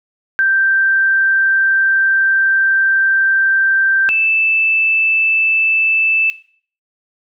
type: tone pair in turn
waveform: sine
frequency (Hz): 1568 / 2637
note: G6 / E7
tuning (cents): 0 / 0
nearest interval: major sixth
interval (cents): 900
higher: second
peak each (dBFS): -10 / -12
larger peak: first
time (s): 0.39-4.09 / 4.09-6.3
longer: first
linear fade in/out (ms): 0
effects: noise-tail reverb RT60 0.5 s tail -17 dB re dry